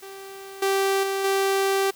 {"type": "tone with level steps", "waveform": "sawtooth", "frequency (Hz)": 390, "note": "G4", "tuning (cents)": -9, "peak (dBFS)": [-34, -16, -20, -16], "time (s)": [0.02, 1.91], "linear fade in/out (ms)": 10, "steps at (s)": [0.62, 1.03, 1.24], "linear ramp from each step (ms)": 5, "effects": ["white hiss -50 dBFS RMS until 1.95 s"]}